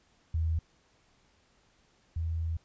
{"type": "tone pair in turn", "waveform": "sine", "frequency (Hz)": [80.8, 81.88], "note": ["E2", "E2"], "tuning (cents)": [-34, -11], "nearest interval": "unison", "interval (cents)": 23, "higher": "second", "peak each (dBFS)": [-26, -29], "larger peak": "first", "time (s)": [[0.34, 0.59], [2.16, 2.57]], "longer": "second", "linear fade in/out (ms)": 5, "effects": ["pink hiss -67 dBFS RMS until 2.64 s", "resampled to 16000 Hz"]}